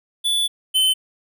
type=tone pair in turn; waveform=square; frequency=3463 / 3058 Hz; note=A7 / G7; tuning=-28 / -44 cents; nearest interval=major second; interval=216 cents; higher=first; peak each=-18 / -15 dBFS; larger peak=second; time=0.24-0.48 / 0.74-0.94 s; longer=first; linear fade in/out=20 ms; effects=none